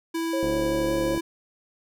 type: tone with pitch glide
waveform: square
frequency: 329.6 to 331.7 Hz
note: E4 to E4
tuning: 0 to +11 cents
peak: -26 dBFS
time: 0.14-1.21 s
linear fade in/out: 10 ms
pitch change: +11 cents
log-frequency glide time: 0.83-0.92 s
type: tone with vibrato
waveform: sine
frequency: 534 Hz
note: C5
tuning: 35 cents sharp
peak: -26 dBFS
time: 0.33-1.15 s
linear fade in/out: 5 ms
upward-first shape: triangle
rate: 5.3 Hz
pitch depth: 31 cents each way
type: click train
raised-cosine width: 2 ms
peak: -19 dBFS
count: 55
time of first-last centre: 0.43-1.177 s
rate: 72.3 Hz
effects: none